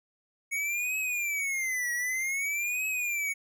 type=tone with vibrato; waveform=square; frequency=2217 Hz; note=C#7; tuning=in tune; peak=-29 dBFS; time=0.51-3.34 s; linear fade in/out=20 ms; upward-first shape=triangle; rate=0.53 Hz; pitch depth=260 cents each way; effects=none